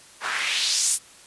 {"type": "noise with band-pass filter sweep", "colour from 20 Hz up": "white", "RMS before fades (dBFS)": -24, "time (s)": [0.2, 0.99], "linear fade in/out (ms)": 50, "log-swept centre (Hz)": [1100, 10000], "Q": 2.2, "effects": ["white hiss -49 dBFS RMS until 1.26 s", "resampled to 24000 Hz"]}